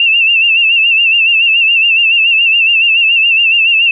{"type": "tone with vibrato", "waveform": "sine", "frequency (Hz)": 2708, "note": "E7", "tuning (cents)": 46, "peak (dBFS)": -6, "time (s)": [0, 3.91], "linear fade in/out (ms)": 2, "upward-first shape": "sine", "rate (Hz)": 7.1, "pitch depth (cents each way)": 72, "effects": []}